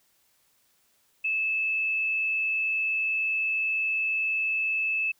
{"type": "tone with frequency modulation", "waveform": "sine", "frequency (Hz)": 2611, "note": "E7", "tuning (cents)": -17, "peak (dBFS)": -24, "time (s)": [1.24, 5.12], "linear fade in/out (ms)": 10, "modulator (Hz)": 74.4, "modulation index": 0.35, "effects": ["white hiss -67 dBFS RMS until 5.19 s"]}